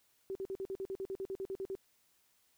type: tone bursts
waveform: sine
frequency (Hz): 385.8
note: G4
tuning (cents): -28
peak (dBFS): -36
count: 15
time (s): 0.3-1.752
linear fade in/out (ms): 0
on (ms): 52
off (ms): 48
effects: white hiss -72 dBFS RMS until 2.57 s